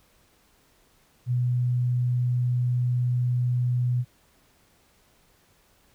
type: tone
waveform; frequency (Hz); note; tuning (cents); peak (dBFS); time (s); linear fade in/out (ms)
sine; 123.47; B2; 0; -21; 1.26-4.05; 50
effects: pink hiss -62 dBFS RMS until 5.94 s